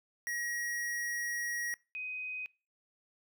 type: tone pair in turn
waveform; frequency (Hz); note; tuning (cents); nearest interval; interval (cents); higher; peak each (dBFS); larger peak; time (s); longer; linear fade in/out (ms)
square / sine; 1900 / 2509; A#6 / D#7; +33 / +14; perfect fourth; 481; second; -35 / -37; first; 0.27-1.74 / 1.95-2.46; first; 0
effects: noise-tail reverb RT60 0.3 s tail -23 dB re dry